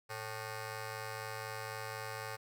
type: ring-modulated tone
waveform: 10% pulse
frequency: 330 Hz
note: E4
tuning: 2 cents sharp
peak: -29 dBFS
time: 0.09-2.37 s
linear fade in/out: 20 ms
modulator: 217 Hz
effects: none